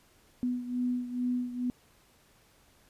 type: beating tone pair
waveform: sine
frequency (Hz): 246.9 / 249.2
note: B3 / B3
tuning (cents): 0 / +16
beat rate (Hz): 2.3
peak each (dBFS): -30 / -35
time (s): 0.43-1.7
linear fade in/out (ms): 0
effects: pink hiss -63 dBFS RMS until 2.89 s + resampled to 32000 Hz